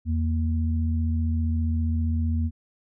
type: tone pair together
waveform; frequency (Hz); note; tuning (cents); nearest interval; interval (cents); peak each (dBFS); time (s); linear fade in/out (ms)
sine; 82.78 / 233.2; E2 / A#3; +8 / +1; octave + tritone; 1793; -22 / -29; 0.05-2.51; 50
effects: none